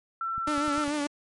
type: tone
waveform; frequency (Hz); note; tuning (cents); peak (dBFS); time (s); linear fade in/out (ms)
sine; 1343; E6; +32; -28; 0.21-0.84; 2
type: click train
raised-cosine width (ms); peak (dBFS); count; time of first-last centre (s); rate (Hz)
5; -31; 6; 0.38-0.88; 10
type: tone with vibrato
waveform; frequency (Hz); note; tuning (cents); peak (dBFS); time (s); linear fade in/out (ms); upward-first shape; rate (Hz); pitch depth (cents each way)
sawtooth; 293.7; D4; 0; -23; 0.47-1.07; 5; triangle; 6.8; 60
effects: MP3 48 kbps